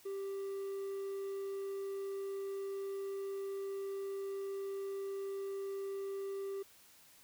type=tone; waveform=triangle; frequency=392.5 Hz; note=G4; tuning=2 cents sharp; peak=-36 dBFS; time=0.05-6.63 s; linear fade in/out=10 ms; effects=white hiss -62 dBFS RMS until 7.23 s